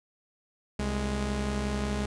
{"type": "tone pair together", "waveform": "sawtooth", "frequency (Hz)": [65.41, 207.7], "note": ["C2", "G#3"], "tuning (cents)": [0, 0], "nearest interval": "octave + minor sixth", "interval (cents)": 2000, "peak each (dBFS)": [-27, -27], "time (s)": [0.79, 2.06], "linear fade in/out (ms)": 5, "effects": ["resampled to 22050 Hz"]}